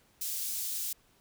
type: high-pass noise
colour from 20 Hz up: white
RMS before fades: -35 dBFS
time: 0.21-0.93 s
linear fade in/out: 5 ms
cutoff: 4800 Hz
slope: 12 dB/octave
effects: pink hiss -66 dBFS RMS until 1.2 s